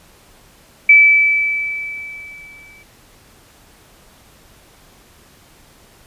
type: tone with exponential decay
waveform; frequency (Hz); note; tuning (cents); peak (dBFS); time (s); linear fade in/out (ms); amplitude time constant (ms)
sine; 2309; D7; -30; -3; 0.89-2.83; 5; 420
effects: pink hiss -48 dBFS RMS until 6.06 s + resampled to 32000 Hz